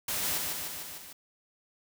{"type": "noise with echo", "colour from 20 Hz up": "white", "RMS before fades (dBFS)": -32, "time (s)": [0.08, 0.38], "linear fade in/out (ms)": 5, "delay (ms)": 150, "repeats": 5, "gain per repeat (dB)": -3, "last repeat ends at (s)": 1.13, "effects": []}